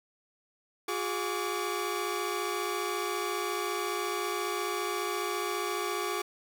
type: tone cluster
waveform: sawtooth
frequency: 357.7 / 412.3 / 1148 Hz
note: F4 / G#4 / D6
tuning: +41 / -13 / -40 cents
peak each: -31 dBFS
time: 0.88-6.22 s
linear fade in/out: 5 ms
effects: 9-bit